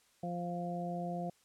harmonic tone, 174.61 Hz, F3, in tune, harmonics 1 / 2 / 3 / 4, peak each -38 / -46 / -44 / -40 dBFS, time 0.23-1.3 s, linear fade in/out 5 ms, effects white hiss -69 dBFS RMS until 1.44 s + low-pass 10000 Hz 12 dB/octave

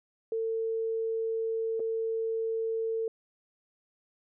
sine tone with dropouts, 450 Hz, A4, 39 cents sharp, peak -28 dBFS, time 0.32-3.08 s, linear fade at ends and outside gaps 2 ms, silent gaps 1.796-1.801 s, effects none

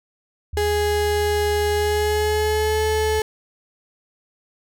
sine tone with vibrato, 76.3 Hz, D#2, 33 cents flat, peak -25 dBFS, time 0.53-3.2 s, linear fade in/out 5 ms, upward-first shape triangle, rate 1.8 Hz, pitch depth 27 cents each way
35% pulse tone with pitch glide, 415.3 to 432.7 Hz, G#4 to A4, 0 to -29 cents, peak -17 dBFS, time 0.57-3.22 s, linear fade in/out 2 ms, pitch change +71 cents, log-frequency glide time 1.74-2.83 s
effects none

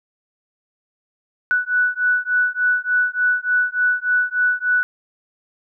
sine beating tone pair, 1480 / 1483.4 Hz, F#6 / F#6, 0 / +4 cents, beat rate 3.4 Hz, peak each -19 dBFS, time 1.51-4.83 s, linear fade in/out 0 ms, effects none

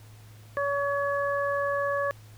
harmonic tone, 565 Hz, C#5, 33 cents sharp, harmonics 1 / 2 / 3, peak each -27 / -30 / -32 dBFS, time 0.57-2.11 s, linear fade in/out 0 ms, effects added 107 Hz sine -47 dBFS peak until 2.37 s + pink hiss -56 dBFS RMS until 2.37 s

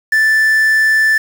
triangle tone with quantisation, 1760 Hz, A6, in tune, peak -7 dBFS, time 0.12-1.18 s, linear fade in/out 5 ms, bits 5, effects none

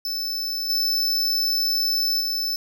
square tone with level steps, 5274 Hz, E8, in tune, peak -25 / -20 / -23 dBFS, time 0.05-2.56 s, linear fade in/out 2 ms, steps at 0.69 / 2.2 s, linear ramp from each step 10 ms, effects 10-bit

